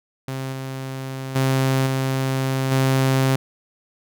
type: tone with level steps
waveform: sawtooth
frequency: 132.9 Hz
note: C3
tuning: 27 cents sharp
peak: -22 / -24 / -13 / -16 / -12 dBFS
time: 0.28-3.36 s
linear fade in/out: 2 ms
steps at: 0.52 / 1.35 / 1.86 / 2.71 s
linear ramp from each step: 10 ms
effects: none